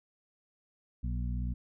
harmonic tone with a mistuned harmonic, 61.1 Hz, B1, 18 cents flat, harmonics 1 / 2 / 3 / 4, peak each -32 / -38 / -42 / -44 dBFS, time 1.03-1.54 s, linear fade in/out 10 ms, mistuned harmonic 4, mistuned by -32 cents, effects none

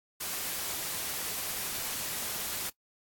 white noise, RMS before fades -35 dBFS, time 0.2-2.7 s, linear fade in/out 10 ms, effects noise-tail reverb RT60 0.1 s tail -22 dB re dry + AAC 64 kbps

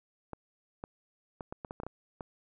clicks, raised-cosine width 1 ms, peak -25 dBFS, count 10, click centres 0.333 / 0.839 / 1.408 / 1.525 / 1.648 / 1.709 / 1.801 / 1.834 / 1.866 / 2.208 s, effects none

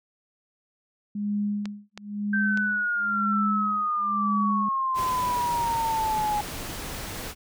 sine tone with tremolo, 205.9 Hz, G#3, 15 cents flat, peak -23 dBFS, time 1.15-4.69 s, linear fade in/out 5 ms, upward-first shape sine, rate 0.99 Hz, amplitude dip 100%
clicks, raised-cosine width 0.2 ms, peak -19 dBFS, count 3, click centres 1.656 / 1.976 / 2.574 s
sine exponential sweep, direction down, 1568 to 830.6 Hz, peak -23 dBFS, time 2.33-6.41 s, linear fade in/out 5 ms
pink noise, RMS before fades -35 dBFS, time 4.94-7.35 s, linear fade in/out 50 ms
effects none

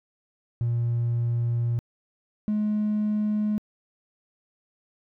triangle tone pair in turn, 118.3 / 211.3 Hz, A#2 / G#3, +26 / +30 cents, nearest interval minor seventh, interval 1004 cents, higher second, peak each -19 dBFS, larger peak neither, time 0.61-1.79 / 2.48-3.58 s, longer first, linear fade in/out 0 ms, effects tanh soft clip ceiling -18 dBFS

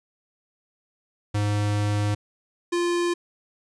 square tone pair in turn, 103.7 / 347.5 Hz, G#2 / F4, -2 / -9 cents, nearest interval octave + major sixth, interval 2093 cents, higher second, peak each -22 dBFS, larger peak neither, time 1.34-2.15 / 2.72-3.14 s, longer first, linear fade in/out 10 ms, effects resampled to 22050 Hz + 10-bit

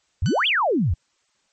sine exponential two-way sweep, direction up then down, 69.3 to 3520 to 69.3 Hz, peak -17 dBFS, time 0.22-0.94 s, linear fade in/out 5 ms, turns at 0.47 s
15% pulse tone with exponential decay, 1501 Hz, F#6, 24 cents sharp, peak -22 dBFS, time 0.26-0.63 s, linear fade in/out 0 ms, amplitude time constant 79 ms
effects white hiss -67 dBFS RMS until 1.52 s + MP3 32 kbps

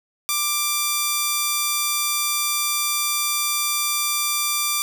5% pulse tone, 1180 Hz, D6, 8 cents sharp, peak -8 dBFS, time 0.29-4.82 s, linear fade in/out 0 ms, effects none

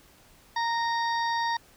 harmonic tone, 929 Hz, A#5, 6 cents flat, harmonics 1 / 2 / 4 / 5 / 6, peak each -26 / -32 / -38 / -40 / -42 dBFS, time 0.56-1.57 s, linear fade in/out 5 ms, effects pink hiss -57 dBFS RMS until 1.76 s

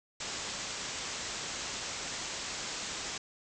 white low-pass noise, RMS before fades -39 dBFS, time 0.2-3.18 s, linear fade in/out 5 ms, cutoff 7800 Hz, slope 96 dB/octave, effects none

